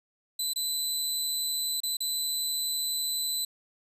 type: tone with dropouts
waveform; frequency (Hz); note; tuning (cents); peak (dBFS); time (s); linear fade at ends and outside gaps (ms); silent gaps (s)
20% pulse; 4012; B7; +26; -22; 0.39-3.45; 5; 0.535-0.559 / 1.804-1.833 / 1.97-2.004
effects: resampled to 32000 Hz